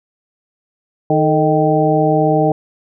harmonic tone with a mistuned harmonic, 155.56 Hz, D#3, in tune, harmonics 1 / 2 / 3 / 4 / 5, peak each -17 / -17 / -17 / -17 / -17 dBFS, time 1.1-2.52 s, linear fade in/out 2 ms, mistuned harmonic 3, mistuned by -82 cents, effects none

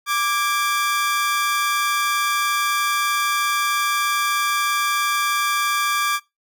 sawtooth tone pair together, 1174.7 / 1637.9 Hz, D6 / G#6, 0 / -24 cents, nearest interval tritone, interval 576 cents, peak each -16 / -22 dBFS, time 0.06-6.2 s, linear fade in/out 50 ms, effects noise-tail reverb RT60 0.2 s tail -20 dB re dry

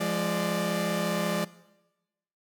sawtooth tone cluster, 172.8 / 207.6 / 592 Hz, F3 / G#3 / D5, -18 / 0 / +14 cents, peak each -27 dBFS, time 0-1.45 s, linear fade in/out 10 ms, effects noise-tail reverb RT60 1.0 s tail -19 dB re dry

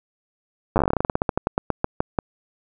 slowing click train, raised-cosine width 1 ms, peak -5 dBFS, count 25, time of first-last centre 0.76-2.188 s, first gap 9 ms, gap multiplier 1.14, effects none

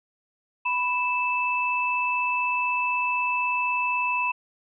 sine tone pair together, 987.8 / 2632 Hz, B5 / E7, 0 / -3 cents, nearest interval octave + perfect fourth, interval 1697 cents, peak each -25 dBFS, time 0.65-4.32 s, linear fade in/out 10 ms, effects none

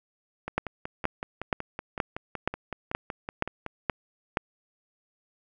two click trains, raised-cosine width 0.5 ms, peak -18 / -9 dBFS, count 18 / 9, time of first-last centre 0.48-3.664 / 0.58-4.371 s, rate 5.34 / 2.11 Hz, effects none

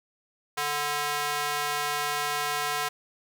square tone with high-pass filter, 146.83 Hz, D3, in tune, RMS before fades -29 dBFS, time 0.57-2.89 s, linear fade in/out 10 ms, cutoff 940 Hz, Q 1, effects none

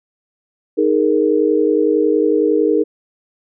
sine chord, D# suspended fourth, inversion none, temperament equal, 311.1 / 415.3 / 466.2 Hz, D#4 / G#4 / A#4, 0 / 0 / 0 cents, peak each -16 dBFS, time 0.77-2.84 s, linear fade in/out 20 ms, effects none

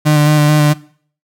35% pulse tone with vibrato, 150 Hz, D3, 37 cents sharp, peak -6 dBFS, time 0.05-0.74 s, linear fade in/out 20 ms, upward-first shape square, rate 4.6 Hz, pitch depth 17 cents each way, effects noise-tail reverb RT60 0.5 s tail -20 dB re dry

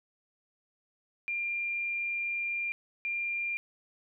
sine tone bursts at uneven times, 2392 Hz, D7, 31 cents sharp, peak -30 dBFS, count 2, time 1.28-2.72 / 3.05-3.57 s, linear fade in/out 0 ms, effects none

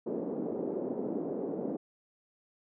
white band-pass noise, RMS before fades -35 dBFS, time 0.06-1.77 s, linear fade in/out 10 ms, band 210 to 480 Hz, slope 24 dB/octave, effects none

